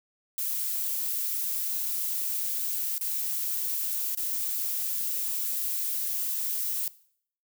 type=noise with dropouts; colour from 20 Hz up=violet; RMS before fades=-30 dBFS; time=0.38-6.88 s; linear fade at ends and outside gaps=1 ms; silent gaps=2.981-3.011 / 4.149-4.173 s; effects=noise-tail reverb RT60 0.6 s tail -19 dB re dry